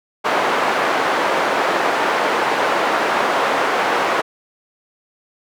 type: band-pass noise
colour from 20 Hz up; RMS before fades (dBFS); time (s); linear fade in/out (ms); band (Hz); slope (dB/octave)
white; -18; 0.24-4.22; 20; 400 to 1200; 12
effects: none